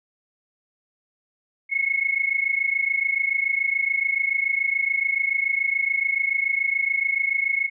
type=tone pair together; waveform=sine; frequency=2173 / 2200 Hz; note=C#7 / C#7; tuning=-35 / -14 cents; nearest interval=unison; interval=21 cents; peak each=-23 dBFS; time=1.69-7.7 s; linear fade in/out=50 ms; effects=none